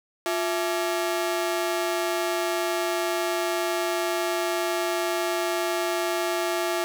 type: ring-modulated tone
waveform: sawtooth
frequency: 508 Hz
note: B4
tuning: 49 cents sharp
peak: -17 dBFS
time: 0.26-6.84 s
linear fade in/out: 0 ms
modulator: 155 Hz
effects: 9-bit